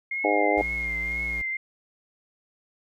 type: tone with vibrato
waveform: sine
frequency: 2129 Hz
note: C7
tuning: 30 cents sharp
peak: -26 dBFS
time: 0.11-1.57 s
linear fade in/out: 5 ms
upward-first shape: triangle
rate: 2 Hz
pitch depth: 46 cents each way
type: harmonic tone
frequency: 102.8 Hz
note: G#2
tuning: 17 cents flat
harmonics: 3 / 4 / 5 / 6 / 7 / 8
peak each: -27 / -27 / -27 / -27 / -27 / -27 dBFS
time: 0.24-0.62 s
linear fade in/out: 5 ms
type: tone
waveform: square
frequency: 58.27 Hz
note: A#1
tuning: in tune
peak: -35 dBFS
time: 0.57-1.42 s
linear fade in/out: 5 ms
effects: MP3 64 kbps